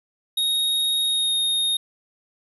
square tone with pitch glide, 3746 to 3707 Hz, A#7 to A#7, +8 to -10 cents, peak -20 dBFS, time 0.37-1.77 s, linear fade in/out 5 ms, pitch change -18 cents, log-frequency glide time 1.04-1.36 s, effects 10-bit

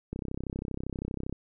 click train, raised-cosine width 3 ms, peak -21 dBFS, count 40, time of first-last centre 0.13-1.326 s, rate 32.6 Hz, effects none

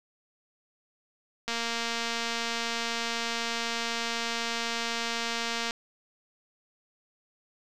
click train, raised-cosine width 0.2 ms, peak -14 dBFS, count 982, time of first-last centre 1.48-5.708 s, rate 232 Hz, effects none

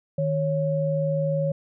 sine tone pair together, 155.56 / 552.6 Hz, D#3 / C#5, 0 / -6 cents, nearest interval octave + minor seventh, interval 2194 cents, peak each -24 dBFS, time 0.18-1.52 s, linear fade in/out 5 ms, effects none

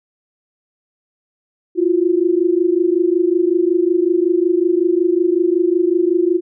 sine tone pair together, 337.7 / 363.1 Hz, E4 / F#4, +42 / -33 cents, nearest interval minor second, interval 125 cents, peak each -15 dBFS, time 1.75-6.41 s, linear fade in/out 50 ms, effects none

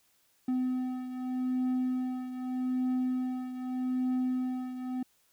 triangle beating tone pair, 254.2 / 255.02 Hz, C4 / C4, -50 / -44 cents, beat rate 0.82 Hz, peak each -28 / -34 dBFS, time 0.48-5.03 s, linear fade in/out 5 ms, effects white hiss -69 dBFS RMS until 5.32 s

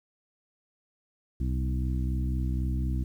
harmonic tone with a mistuned harmonic, 64 Hz, C2, 38 cents flat, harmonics 1 / 2 / 3 / 4 / 5, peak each -27 / -33 / -37 / -39 / -41 dBFS, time 1.4-3.04 s, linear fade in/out 5 ms, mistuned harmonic 1, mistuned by +48 cents, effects 10-bit

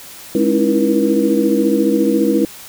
sine tone cluster, 208.7 / 273.9 / 317.9 / 332.3 / 479.4 Hz, G#3 / C#4 / D#4 / E4 / A#4, +9 / -21 / +37 / +14 / +48 cents, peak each -18 dBFS, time 0.35-2.45 s, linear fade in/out 2 ms, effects white hiss -36 dBFS RMS until 2.68 s

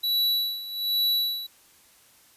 square tone with tremolo, 3933 Hz, B7, 8 cents flat, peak -21 dBFS, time 0.03-1.47 s, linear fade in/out 10 ms, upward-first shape sine, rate 1.2 Hz, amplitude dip 80%, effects white hiss -57 dBFS RMS until 2.36 s + resampled to 32000 Hz

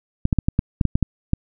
clicks, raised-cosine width 5 ms, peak -4 dBFS, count 10, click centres 0.254 / 0.328 / 0.387 / 0.485 / 0.591 / 0.812 / 0.853 / 0.955 / 1.027 / 1.334 s, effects none

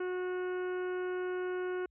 harmonic tone, 364.9 Hz, F#4, 24 cents flat, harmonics 1 / 2 / 3 / 4 / 5 / 6 / 7 / 8, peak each -33 / -48 / -48 / -44 / -56 / -57 / -59 / -61 dBFS, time 0-1.86 s, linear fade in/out 5 ms, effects added 60 Hz sine -70 dBFS peak until 1.9 s

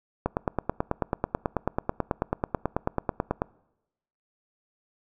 click train, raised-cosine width 1 ms, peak -10 dBFS, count 30, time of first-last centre 0.26-3.419 s, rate 9.18 Hz, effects noise-tail reverb RT60 0.9 s tail -24 dB re dry

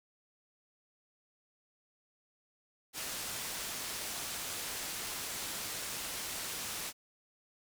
white low-pass noise, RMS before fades -40 dBFS, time 2.93-6.93 s, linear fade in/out 50 ms, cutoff 11000 Hz, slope 12 dB/octave, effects none

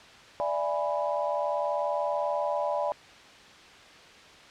sine chord, E dominant seventh, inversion third, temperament equal with one note detuned, 587.3 / 667.7 / 830.6 / 987.8 Hz, D5 / E5 / G#5 / B5, 0 / +22 / 0 / 0 cents, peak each -29 / -33 / -33 / -33 dBFS, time 0.4-2.92 s, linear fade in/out 0 ms, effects white hiss -50 dBFS RMS until 4.5 s + low-pass 4000 Hz 12 dB/octave

